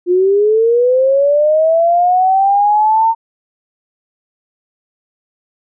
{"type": "linear sweep", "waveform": "sine", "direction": "up", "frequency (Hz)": [349.2, 914], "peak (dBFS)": -8, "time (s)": [0.06, 3.15], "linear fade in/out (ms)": 50, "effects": []}